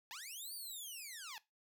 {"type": "linear two-way sweep", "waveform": "10% pulse", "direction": "up then down", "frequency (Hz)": [814, 4699, 814], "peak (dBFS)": -38, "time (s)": [0.11, 1.38], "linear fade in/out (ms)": 0, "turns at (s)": 0.54, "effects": ["noise-tail reverb RT60 0.2 s tail -18 dB re dry"]}